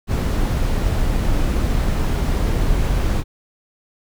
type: noise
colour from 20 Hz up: brown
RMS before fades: -18 dBFS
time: 0.07-3.24 s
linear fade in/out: 50 ms
effects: none